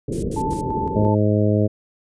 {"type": "low-pass noise", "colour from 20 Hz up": "white", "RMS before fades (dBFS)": -25, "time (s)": [0.08, 1.09], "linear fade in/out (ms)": 5, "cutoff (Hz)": 460, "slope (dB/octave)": 48}
{"type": "noise bursts", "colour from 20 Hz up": "violet", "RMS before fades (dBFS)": -33, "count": 3, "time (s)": [0.12, 0.612], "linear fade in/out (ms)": 5, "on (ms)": 110, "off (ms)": 81}
{"type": "tone with tremolo", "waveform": "sine", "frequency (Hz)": 880, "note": "A5", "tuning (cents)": 0, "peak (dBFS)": -23, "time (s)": [0.36, 1.15], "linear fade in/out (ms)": 10, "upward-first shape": "square", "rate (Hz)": 2.9, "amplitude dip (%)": 40}
{"type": "harmonic tone", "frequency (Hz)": 104.9, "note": "G#2", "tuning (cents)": 18, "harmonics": [1, 2, 3, 4, 5, 6], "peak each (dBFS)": [-18, -21, -23, -24, -25, -26], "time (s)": [0.95, 1.68], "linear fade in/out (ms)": 20}
{"effects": ["resampled to 22050 Hz"]}